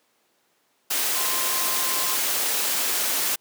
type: tone in noise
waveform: sine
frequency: 1046.5 Hz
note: C6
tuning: in tune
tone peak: -33 dBFS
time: 1.15-2.16 s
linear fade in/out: 10 ms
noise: white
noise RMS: -24 dBFS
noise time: 0.9-3.36 s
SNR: -12 dB
effects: pink hiss -66 dBFS RMS until 3.4 s + high-pass 300 Hz 12 dB/octave